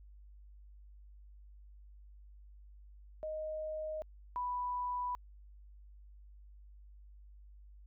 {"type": "tone pair in turn", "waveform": "sine", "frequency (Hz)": [622.3, 987.8], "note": ["D#5", "B5"], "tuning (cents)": [0, 0], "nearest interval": "minor sixth", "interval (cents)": 800, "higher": "second", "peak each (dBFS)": [-37, -34], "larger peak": "second", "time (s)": [[3.23, 4.02], [4.36, 5.15]], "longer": "neither", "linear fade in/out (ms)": 0, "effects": ["added 50 Hz sine -53 dBFS peak until 7.86 s"]}